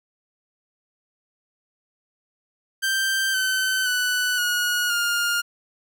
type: tone with pitch steps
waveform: sawtooth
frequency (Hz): 1568 / 1527.8 / 1488.6 / 1450.4 / 1413.2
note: G6 / G6 / F#6 / F#6 / F6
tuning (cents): 0 / -45 / +10 / -35 / +20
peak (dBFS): -17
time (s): 2.82-5.42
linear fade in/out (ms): 20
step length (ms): 520
effects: none